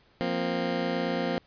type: chord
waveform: 20% pulse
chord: F suspended fourth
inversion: none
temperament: just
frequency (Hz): 174.61 / 232.8 / 261.9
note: F3 / Bb3 / C4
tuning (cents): 0 / -2 / +2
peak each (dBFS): -27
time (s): 0.21-1.38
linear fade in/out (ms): 0
effects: pink hiss -62 dBFS RMS until 1.46 s + resampled to 11025 Hz